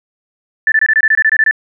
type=tone bursts; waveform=sine; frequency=1760 Hz; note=A6; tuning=in tune; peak=-7 dBFS; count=12; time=0.67-1.511 s; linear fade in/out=2 ms; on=49 ms; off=23 ms; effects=none